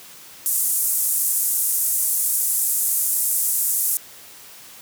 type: band-pass noise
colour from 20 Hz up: white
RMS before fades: -21 dBFS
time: 0.46-3.97 s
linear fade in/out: 0 ms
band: 8100 to 14000 Hz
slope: 24 dB/octave
effects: white hiss -43 dBFS RMS until 4.81 s + high-pass 80 Hz 12 dB/octave